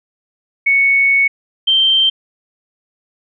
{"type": "tone pair in turn", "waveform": "sine", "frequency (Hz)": [2217, 3135], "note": ["C#7", "G7"], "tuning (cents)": [0, -1], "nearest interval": "tritone", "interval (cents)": 599, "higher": "second", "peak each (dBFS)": -9, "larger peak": "neither", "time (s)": [[0.66, 1.28], [1.67, 2.1]], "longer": "first", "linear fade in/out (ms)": 10, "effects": []}